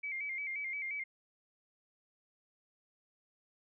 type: tone with vibrato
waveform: sine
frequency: 2200 Hz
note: C#7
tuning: 14 cents flat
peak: -36 dBFS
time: 0.03-1.04 s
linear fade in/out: 10 ms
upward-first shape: square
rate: 5.7 Hz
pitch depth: 68 cents each way
effects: none